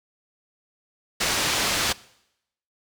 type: low-pass noise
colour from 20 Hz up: white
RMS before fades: -24 dBFS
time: 1.2-1.93 s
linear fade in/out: 10 ms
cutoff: 5600 Hz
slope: 12 dB/octave
effects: noise-tail reverb RT60 0.8 s tail -21 dB re dry